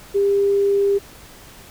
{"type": "tone", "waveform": "sine", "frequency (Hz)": 399.7, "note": "G4", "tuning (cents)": 34, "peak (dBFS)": -14, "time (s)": [0.14, 0.99], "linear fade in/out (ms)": 20, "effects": ["pink hiss -43 dBFS RMS until 1.7 s"]}